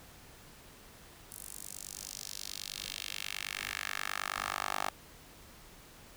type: tone with high-pass filter sweep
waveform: 10% pulse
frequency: 49.38 Hz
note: G1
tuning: 13 cents sharp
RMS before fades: -40 dBFS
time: 1.32-4.89 s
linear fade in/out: 0 ms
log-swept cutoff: 10000 to 870 Hz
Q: 1.7
effects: pink hiss -55 dBFS RMS until 6.16 s